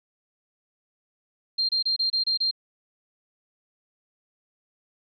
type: tone bursts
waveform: sine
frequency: 4186 Hz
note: C8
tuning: in tune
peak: -21 dBFS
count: 7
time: 1.58-2.512 s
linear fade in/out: 10 ms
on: 110 ms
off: 27 ms
effects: none